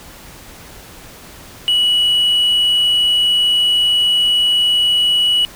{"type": "tone", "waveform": "triangle", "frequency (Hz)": 2935, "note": "F#7", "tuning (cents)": -15, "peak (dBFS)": -9, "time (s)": [1.68, 5.45], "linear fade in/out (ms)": 0, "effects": ["tanh soft clip ceiling -5 dBFS", "pink hiss -38 dBFS RMS until 5.55 s"]}